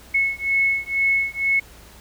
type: beating tone pair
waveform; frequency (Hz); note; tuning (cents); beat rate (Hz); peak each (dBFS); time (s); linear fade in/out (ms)
sine; 2192 / 2194.1; C#7 / C#7; -20 / -18; 2.1; -21; 0.14-1.6; 10
effects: added 60 Hz sine -48 dBFS peak until 2 s + pink hiss -47 dBFS RMS until 2 s